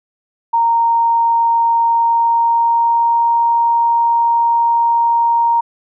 sine tone with pitch glide, 927 to 932.9 Hz, A#5 to A#5, -10 to +1 cents, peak -10 dBFS, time 0.53-5.61 s, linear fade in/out 10 ms, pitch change +11 cents, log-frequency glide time 1.86-3.28 s, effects none

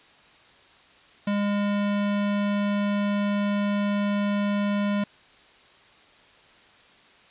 square tone, 203.7 Hz, G#3, 33 cents flat, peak -23 dBFS, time 1.27-5.04 s, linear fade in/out 5 ms, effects white hiss -54 dBFS RMS until 7.3 s + resampled to 8000 Hz

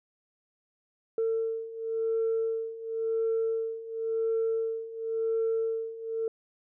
sine beating tone pair, 450 / 450.94 Hz, A4 / A4, +39 / +43 cents, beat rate 0.94 Hz, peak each -31 / -28 dBFS, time 1.18-6.28 s, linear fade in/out 2 ms, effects tanh soft clip ceiling -21 dBFS

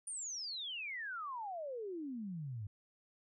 sine exponential sweep, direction down, 9510 to 98 Hz, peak -40 dBFS, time 0.07-2.67 s, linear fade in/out 5 ms, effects none

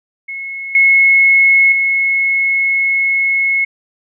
sine tone with level steps, 2180 Hz, C#7, 29 cents flat, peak -22 / -6 / -11 dBFS, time 0.28-3.65 s, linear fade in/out 10 ms, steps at 0.75 / 1.72 s, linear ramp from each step 2 ms, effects none

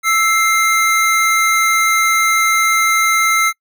square tone pair together, 1318.5 / 2102 Hz, E6 / C7, 0 / +7 cents, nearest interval minor sixth, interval 807 cents, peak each -15 dBFS, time 0.03-3.53 s, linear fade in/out 50 ms, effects noise-tail reverb RT60 0.1 s tail -26 dB re dry

